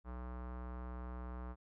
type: tone with low-pass filter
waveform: square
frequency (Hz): 61.74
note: B1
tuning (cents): 0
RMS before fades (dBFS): -45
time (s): 0.04-1.56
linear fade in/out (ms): 50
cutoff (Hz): 1200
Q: 2.4
effects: none